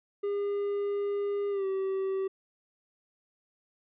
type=tone with pitch glide; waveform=triangle; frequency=405.1 to 384.8 Hz; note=G#4 to G4; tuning=-43 to -32 cents; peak=-26 dBFS; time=0.23-2.28 s; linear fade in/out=10 ms; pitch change=-89 cents; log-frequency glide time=1.5-1.66 s; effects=resampled to 8000 Hz